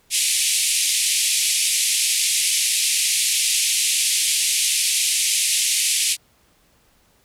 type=band-pass noise; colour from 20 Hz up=white; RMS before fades=-20 dBFS; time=0.1-6.17 s; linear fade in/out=50 ms; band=2200 to 11000 Hz; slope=48 dB/octave; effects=pink hiss -59 dBFS RMS until 7.24 s